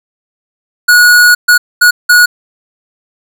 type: tone bursts at uneven times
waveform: square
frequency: 1456 Hz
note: F#6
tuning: 28 cents flat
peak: -3 dBFS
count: 4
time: 0.88-1.35 / 1.48-1.58 / 1.81-1.91 / 2.09-2.26 s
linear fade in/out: 10 ms
effects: none